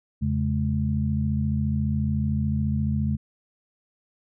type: tone cluster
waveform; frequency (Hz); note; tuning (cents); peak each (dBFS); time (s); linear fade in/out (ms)
sine; 83.7 / 137.8 / 212.6; E2 / C#3 / G#3; +27 / -10 / +41; -26; 0.21-3.17; 20
effects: none